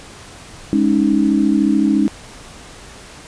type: chord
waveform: sine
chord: Ab suspended fourth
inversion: none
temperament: equal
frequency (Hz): 207.7 / 277.2 / 311.1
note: Ab3 / Db4 / Eb4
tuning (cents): 0 / 0 / 0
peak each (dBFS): -16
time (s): 0.73-2.08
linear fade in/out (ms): 0
effects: pink hiss -38 dBFS RMS until 3.27 s + resampled to 22050 Hz